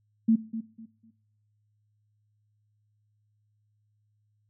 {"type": "tone with echo", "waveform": "sine", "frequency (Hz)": 224.6, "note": "A3", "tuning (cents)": 36, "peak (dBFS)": -17, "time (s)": [0.28, 0.36], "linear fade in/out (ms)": 10, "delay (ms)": 250, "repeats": 3, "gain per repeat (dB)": -12, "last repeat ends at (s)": 1.11, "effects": ["noise-tail reverb RT60 0.8 s tail -22 dB re dry", "added 105 Hz sine -68 dBFS peak until 4.49 s"]}